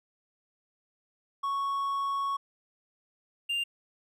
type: tone pair in turn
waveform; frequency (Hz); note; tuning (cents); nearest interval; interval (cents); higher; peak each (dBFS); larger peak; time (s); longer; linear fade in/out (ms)
triangle; 1108.7 / 2794; C#6 / F7; 0 / 0; octave + major third; 1600; second; -26; neither; 1.43-2.37 / 3.49-3.64; first; 10
effects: none